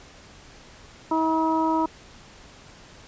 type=harmonic tone; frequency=320.2 Hz; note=D#4; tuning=50 cents sharp; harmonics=1 / 2 / 3 / 4; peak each=-23 / -30 / -23 / -33 dBFS; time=1.11-1.86 s; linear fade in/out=5 ms; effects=pink hiss -48 dBFS RMS until 3.07 s + resampled to 16000 Hz